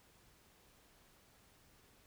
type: silence
effects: pink hiss -67 dBFS RMS until 2.06 s